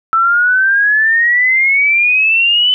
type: exponential sweep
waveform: sine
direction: up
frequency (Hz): 1318.5 to 3033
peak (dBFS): -8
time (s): 0.13-2.74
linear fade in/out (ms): 0
effects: none